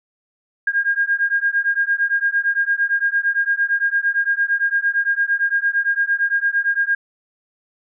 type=beating tone pair; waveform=sine; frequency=1615 / 1623.8 Hz; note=G#6 / G#6; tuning=-49 / -39 cents; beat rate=8.8 Hz; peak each=-19 dBFS; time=0.67-6.95 s; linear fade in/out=5 ms; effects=none